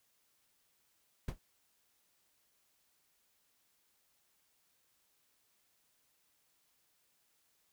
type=noise with exponential decay; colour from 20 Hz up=brown; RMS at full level=-30 dBFS; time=1.28-1.39 s; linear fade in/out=5 ms; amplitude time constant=22 ms; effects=white hiss -75 dBFS RMS until 7.72 s